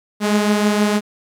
sawtooth beating tone pair, 207.7 / 214.1 Hz, G#3 / A3, 0 / -47 cents, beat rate 6.4 Hz, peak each -11 / -18 dBFS, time 0.2-1.01 s, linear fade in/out 50 ms, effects low-pass 11000 Hz 12 dB/octave + 8-bit

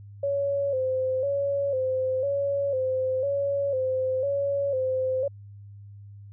sine tone with vibrato, 539 Hz, C#5, 49 cents flat, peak -23 dBFS, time 0.23-5.28 s, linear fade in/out 5 ms, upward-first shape square, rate 1 Hz, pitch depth 68 cents each way, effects added 101 Hz sine -42 dBFS peak until 6.32 s

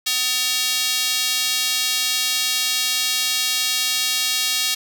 square tone with high-pass filter, 252.4 Hz, B3, 38 cents sharp, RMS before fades -21 dBFS, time 0.06-4.75 s, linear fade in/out 10 ms, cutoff 3600 Hz, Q 1.4, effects none

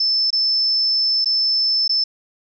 sine tone with dropouts, 5274 Hz, E8, in tune, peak -15 dBFS, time 0-2.04 s, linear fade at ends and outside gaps 5 ms, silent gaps 0.305-0.328 / 1.246-1.257 / 1.879-1.893 s, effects none

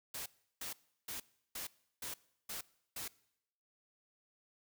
white noise bursts, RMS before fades -43 dBFS, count 7, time 0.14-3.08 s, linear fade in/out 5 ms, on 120 ms, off 350 ms, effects noise-tail reverb RT60 0.8 s tail -22 dB re dry

